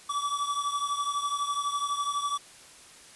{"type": "beating tone pair", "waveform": "square", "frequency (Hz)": [1147, 1159], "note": ["D6", "D6"], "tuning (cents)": [-41, -23], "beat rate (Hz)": 12, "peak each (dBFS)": [-30, -34], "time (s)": [0.09, 2.38], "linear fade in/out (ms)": 10, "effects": ["white hiss -51 dBFS RMS until 3.15 s", "resampled to 24000 Hz"]}